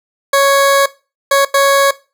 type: tone bursts at uneven times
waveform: 20% pulse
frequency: 554.4 Hz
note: C#5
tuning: in tune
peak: -3 dBFS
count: 3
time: 0.33-0.86 / 1.31-1.45 / 1.54-1.91 s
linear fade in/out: 5 ms
effects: noise-tail reverb RT60 0.3 s tail -19 dB re dry

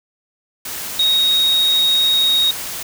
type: tone in noise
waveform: sine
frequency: 3761 Hz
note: A#7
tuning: 15 cents sharp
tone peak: -12 dBFS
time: 0.99-2.51 s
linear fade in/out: 5 ms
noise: white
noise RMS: -27 dBFS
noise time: 0.65-2.83 s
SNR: +12 dB
effects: none

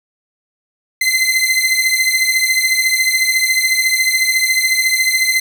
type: beating tone pair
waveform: sawtooth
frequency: 2052 / 2066 Hz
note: C7 / C7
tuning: -34 / -22 cents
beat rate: 14 Hz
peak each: -12 dBFS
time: 1.01-5.4 s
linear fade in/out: 5 ms
effects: none

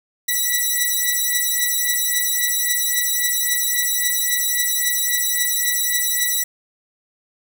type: beating tone pair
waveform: 5% pulse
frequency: 1953 / 1956.7 Hz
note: B6 / B6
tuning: -20 / -17 cents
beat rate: 3.7 Hz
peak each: -10 dBFS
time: 0.28-6.44 s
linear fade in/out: 10 ms
effects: 7-bit

